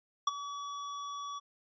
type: tone with ADSR envelope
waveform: square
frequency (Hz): 1140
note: C#6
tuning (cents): +48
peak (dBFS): -24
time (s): 0.27-1.4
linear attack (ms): 5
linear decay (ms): 23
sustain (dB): -15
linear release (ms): 23
effects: resampled to 16000 Hz